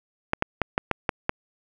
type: clicks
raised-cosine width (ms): 0.5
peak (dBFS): -6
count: 7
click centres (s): 0.334 / 0.424 / 0.617 / 0.779 / 0.913 / 1.092 / 1.294
effects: none